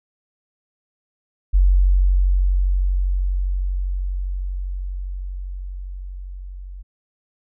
sine tone with level ramp, 46.25 Hz, F#1, in tune, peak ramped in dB -10 to -32 dBFS, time 1.53-6.83 s, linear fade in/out 20 ms, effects none

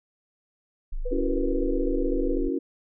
sine tone, 25.96 Hz, G#0, in tune, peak -26 dBFS, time 0.92-2.49 s, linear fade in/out 10 ms
sine tone with tremolo, 494.1 Hz, B4, 1 cent sharp, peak -28 dBFS, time 1.05-2.38 s, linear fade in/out 10 ms, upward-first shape sine, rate 16 Hz, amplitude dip 55%
sine chord, F# dominant seventh, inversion second, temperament equal, 277.2 / 329.6 / 370 / 466.2 Hz, C#4 / E4 / F#4 / A#4, 0 / 0 / 0 / 0 cents, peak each -28 / -30 / -30 / -34 dBFS, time 1.11-2.59 s, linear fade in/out 10 ms
effects none

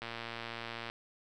click train, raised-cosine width 0.3 ms, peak -24 dBFS, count 103, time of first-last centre 0.02-0.899 s, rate 116 Hz, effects none

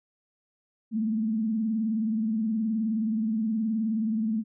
sine tone with vibrato, 220 Hz, A3, in tune, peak -24 dBFS, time 0.91-4.44 s, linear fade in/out 50 ms, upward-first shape sine, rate 19 Hz, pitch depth 79 cents each way, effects none

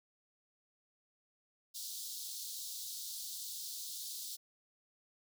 pink high-pass noise, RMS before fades -44 dBFS, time 1.74-4.37 s, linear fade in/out 20 ms, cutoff 3700 Hz, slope 48 dB/octave, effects none

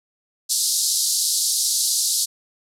pink band-pass noise, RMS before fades -21 dBFS, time 0.49-2.26 s, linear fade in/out 20 ms, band 4100 to 12000 Hz, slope 48 dB/octave, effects none

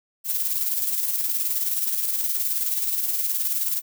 violet noise with tremolo, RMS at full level -23 dBFS, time 0.24-3.82 s, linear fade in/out 50 ms, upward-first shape square, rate 19 Hz, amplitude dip 40%, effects none

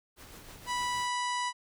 pink noise with tremolo, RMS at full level -48 dBFS, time 0.16-1.1 s, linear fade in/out 50 ms, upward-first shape sine, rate 6.4 Hz, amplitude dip 35%
harmonic tone, 984 Hz, B5, 7 cents flat, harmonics 1 / 2 / 3 / 4 / 5 / 6 / 7 / 8 / 9 / 10, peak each -31 / -37 / -41 / -43 / -45 / -47 / -48 / -49 / -50 / -51 dBFS, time 0.66-1.53 s, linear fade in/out 50 ms
effects none

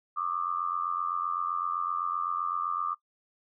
sine tone with amplitude modulation, 1195 Hz, D6, 30 cents sharp, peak -24 dBFS, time 0.16-2.95 s, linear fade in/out 20 ms, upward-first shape sine, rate 87.8 Hz, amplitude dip 90%, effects noise-tail reverb RT60 0.1 s tail -22 dB re dry

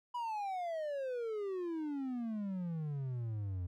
triangle exponential sweep, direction down, 987.8 to 86.5 Hz, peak -34 dBFS, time 0.14-3.67 s, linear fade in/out 10 ms, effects none

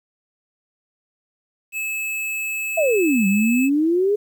square tone, 2600 Hz, E7, 24 cents flat, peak -24 dBFS, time 1.72-3.7 s, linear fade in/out 50 ms
sine exponential two-way sweep, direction down then up, 680 to 189.4 to 424.2 Hz, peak -15 dBFS, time 2.77-4.16 s, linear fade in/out 10 ms, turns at 3.27 s
effects 9-bit

